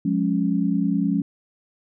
sine chord, Db major, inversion first, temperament equal with one note detuned, 177.97 / 207.7 / 277.2 Hz, F3 / Ab3 / Db4, +33 / 0 / 0 cents, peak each -23 dBFS, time 0.05-1.22 s, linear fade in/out 5 ms, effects none

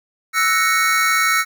square chord, F# dominant seventh, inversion third, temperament equal, 1318.5 / 1480 / 1864.7 / 2217 Hz, E6 / F#6 / A#6 / C#7, 0 / 0 / 0 / 0 cents, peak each -19 / -24 / -22 / -20 dBFS, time 0.33-1.45 s, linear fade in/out 50 ms, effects none

